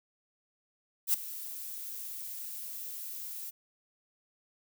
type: noise with ADSR envelope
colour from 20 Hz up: violet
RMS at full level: -24 dBFS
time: 1.07-3.51 s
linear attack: 66 ms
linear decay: 11 ms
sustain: -17 dB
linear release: 18 ms
effects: none